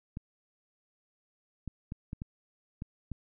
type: clicks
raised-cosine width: 5 ms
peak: -25 dBFS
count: 7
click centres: 0.171 / 1.677 / 1.921 / 2.131 / 2.219 / 2.821 / 3.117 s
effects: none